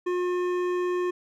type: tone with hard clipping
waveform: sine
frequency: 358.4 Hz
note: F4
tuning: 45 cents sharp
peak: -26 dBFS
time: 0.06-1.11 s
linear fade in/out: 10 ms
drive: 12 dB
effects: none